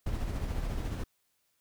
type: noise with tremolo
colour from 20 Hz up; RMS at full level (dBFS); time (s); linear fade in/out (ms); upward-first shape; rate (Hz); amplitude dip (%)
brown; -32; 0.06-1.04; 5; sine; 14; 35
effects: white hiss -75 dBFS RMS until 1.6 s